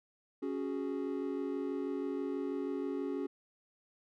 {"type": "chord", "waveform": "triangle", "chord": "C# suspended fourth", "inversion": "none", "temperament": "just", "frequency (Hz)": [277.2, 369.6, 415.8], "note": ["C#4", "F#4", "G#4"], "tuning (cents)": [0, -2, 2], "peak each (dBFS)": [-35, -37, -38], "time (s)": [0.42, 3.27], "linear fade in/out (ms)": 10, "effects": []}